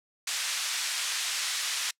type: band-pass noise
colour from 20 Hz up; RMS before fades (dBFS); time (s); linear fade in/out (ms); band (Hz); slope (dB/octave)
white; -31; 0.27-1.91; 5; 1500 to 6900; 12
effects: noise-tail reverb RT60 0.1 s tail -25 dB re dry + low-pass 12000 Hz 12 dB/octave